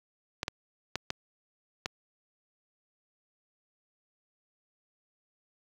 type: clicks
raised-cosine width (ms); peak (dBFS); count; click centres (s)
0.2; -13; 5; 0.431 / 0.481 / 0.956 / 1.104 / 1.859
effects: high-pass 60 Hz 12 dB/octave + 9-bit